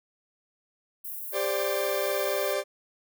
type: high-pass noise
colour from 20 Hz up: white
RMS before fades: -37 dBFS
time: 1.04-2.54 s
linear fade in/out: 10 ms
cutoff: 12000 Hz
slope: 24 dB/octave
type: chord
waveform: 40% pulse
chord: G suspended fourth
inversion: none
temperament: equal with one note detuned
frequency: 397 / 523.3 / 587.3 Hz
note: G4 / C5 / D5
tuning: +22 / 0 / 0 cents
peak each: -31 / -31 / -28 dBFS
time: 1.32-2.64 s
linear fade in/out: 50 ms
effects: none